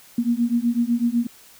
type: beating tone pair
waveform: sine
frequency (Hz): 233.1 / 241.1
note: A#3 / B3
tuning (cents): 0 / -41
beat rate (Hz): 8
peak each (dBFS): -21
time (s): 0.18-1.27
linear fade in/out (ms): 5
effects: white hiss -49 dBFS RMS until 1.59 s